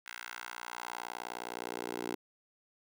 10% pulse tone with high-pass filter sweep, 59.6 Hz, A#1, 39 cents sharp, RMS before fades -42 dBFS, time 0.06-2.15 s, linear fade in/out 5 ms, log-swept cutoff 1700 to 350 Hz, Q 1.7, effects none

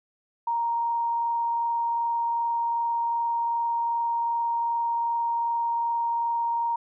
sine tone with frequency modulation, 934 Hz, A#5, 3 cents sharp, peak -23 dBFS, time 0.47-6.76 s, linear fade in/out 5 ms, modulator 22.6 Hz, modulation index 0.23, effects none

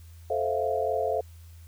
sine chord, F major seventh, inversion first, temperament just, 436.5 / 523.8 / 654.8 / 698.5 Hz, A4 / C5 / E5 / F5, -14 / +2 / -12 / 0 cents, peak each -30 dBFS, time 0.3-1.21 s, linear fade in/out 5 ms, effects added 83 Hz sine -45 dBFS peak until 1.67 s + white hiss -60 dBFS RMS until 1.67 s

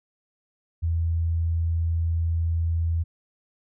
sine tone, 83 Hz, E2, 12 cents sharp, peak -21 dBFS, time 0.82-3.04 s, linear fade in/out 20 ms, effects none

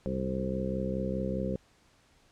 harmonic tone with a mistuned harmonic, 64.9 Hz, C2, 13 cents flat, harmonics 1 / 2 / 3 / 4 / 5 / 6 / 7 / 8, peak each -39 / -39 / -33 / -42 / -42 / -39 / -41 / -36 dBFS, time 0.06-1.56 s, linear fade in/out 0 ms, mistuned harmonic 8, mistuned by +22 cents, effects pink hiss -64 dBFS RMS until 2.31 s + low-pass 8000 Hz 12 dB/octave

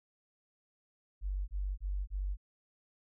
sine tone bursts, 48 Hz, G1, 36 cents flat, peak -32 dBFS, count 4, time 1.21-2.371 s, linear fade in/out 50 ms, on 270 ms, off 27 ms, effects none

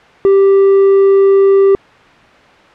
triangle tone, 392 Hz, G4, in tune, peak -3 dBFS, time 0.25-1.75 s, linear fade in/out 0 ms, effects white hiss -41 dBFS RMS until 2.74 s + low-pass 2000 Hz 12 dB/octave

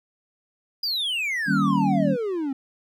triangle exponential sweep, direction down, 4940 to 260 Hz, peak -22 dBFS, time 0.83-2.53 s, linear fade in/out 5 ms
sine chord, Eb dominant seventh, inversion none, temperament equal, 155.56 / 196 / 233.1 / 277.2 Hz, Eb3 / G3 / Bb3 / Db4, 0 / 0 / 0 / 0 cents, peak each -26 / -22 / -27 / -24 dBFS, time 1.46-2.17 s, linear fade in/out 50 ms
effects none

